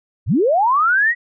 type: linear sweep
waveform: sine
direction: up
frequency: 61.74 to 1958 Hz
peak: -12 dBFS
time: 0.26-1.15 s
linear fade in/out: 50 ms
effects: none